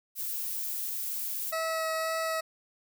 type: noise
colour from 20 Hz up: violet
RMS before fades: -34 dBFS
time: 0.15-1.54 s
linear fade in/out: 50 ms
type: tone with vibrato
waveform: 20% pulse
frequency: 645 Hz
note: E5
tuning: 38 cents flat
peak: -24 dBFS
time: 1.52-2.41 s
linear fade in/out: 10 ms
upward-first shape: sine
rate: 1.9 Hz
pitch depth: 9 cents each way
effects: none